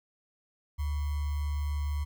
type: tone with sample-and-hold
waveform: sine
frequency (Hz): 73.2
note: D2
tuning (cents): -5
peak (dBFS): -28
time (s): 0.78-2.05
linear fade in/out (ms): 20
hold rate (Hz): 1050
effects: none